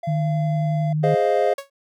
triangle tone, 683 Hz, F5, 39 cents flat, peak -25 dBFS, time 0.03-0.93 s, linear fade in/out 5 ms
sine tone with vibrato, 153.6 Hz, D#3, 22 cents flat, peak -19 dBFS, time 0.07-1.15 s, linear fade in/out 10 ms, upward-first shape sine, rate 11 Hz, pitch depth 15 cents each way
triangle chord, F minor seventh, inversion first, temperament equal, 415.3 / 523.3 / 622.3 / 698.5 Hz, Ab4 / C5 / Eb5 / F5, 0 / 0 / 0 / 0 cents, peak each -20 dBFS, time 1.03-1.54 s, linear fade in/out 10 ms
sawtooth tone with exponential decay, 554.4 Hz, C#5, in tune, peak -23 dBFS, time 1.58-1.7 s, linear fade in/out 5 ms, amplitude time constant 25 ms
effects none

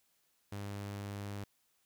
sawtooth tone, 101 Hz, G#2, 48 cents flat, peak -36 dBFS, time 0.52-1.44 s, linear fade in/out 5 ms, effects white hiss -75 dBFS RMS until 1.85 s

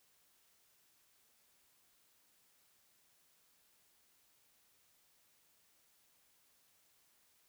silence, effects white hiss -72 dBFS RMS until 7.48 s

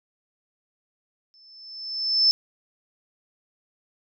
sine tone with exponential growth, 5274 Hz, E8, in tune, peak -13 dBFS, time 1.34-2.31 s, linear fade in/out 0 ms, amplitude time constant 210 ms, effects none

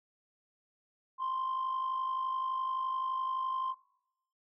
sine tone with amplitude modulation, 1046.5 Hz, C6, in tune, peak -27 dBFS, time 1.18-3.75 s, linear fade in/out 50 ms, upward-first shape sine, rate 51.7 Hz, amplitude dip 55%, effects noise-tail reverb RT60 0.9 s tail -26 dB re dry + tanh soft clip ceiling -28 dBFS

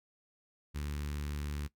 sawtooth tone with notch filter, 73.2 Hz, D2, 5 cents flat, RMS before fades -38 dBFS, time 0.74-1.68 s, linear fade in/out 20 ms, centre 650 Hz, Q 0.7, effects noise-tail reverb RT60 0.1 s tail -18 dB re dry

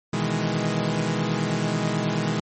sawtooth chord, E major seventh, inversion second, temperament equal, 123.47 / 155.56 / 164.81 / 207.7 Hz, B2 / D#3 / E3 / G#3, 0 / 0 / 0 / 0 cents, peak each -26 / -24 / -24 / -23 dBFS, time 0.13-2.4 s, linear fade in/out 5 ms, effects MP3 32 kbps

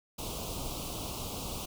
pink band-stop noise, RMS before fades -38 dBFS, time 0.18-1.66 s, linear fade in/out 10 ms, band 1200 to 2600 Hz, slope 48 dB/octave, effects none

